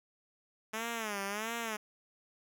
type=tone with vibrato; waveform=5% pulse; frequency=214.6 Hz; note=A3; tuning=43 cents flat; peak=-24 dBFS; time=0.73-1.77 s; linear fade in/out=10 ms; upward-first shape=sine; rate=1.5 Hz; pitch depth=150 cents each way; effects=none